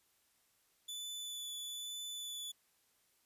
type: tone with vibrato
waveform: sawtooth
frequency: 3478 Hz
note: A7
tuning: 21 cents flat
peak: -39 dBFS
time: 0.88-2.52 s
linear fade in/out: 10 ms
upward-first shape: triangle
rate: 1.1 Hz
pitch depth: 12 cents each way
effects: white hiss -74 dBFS RMS until 3.25 s + resampled to 32000 Hz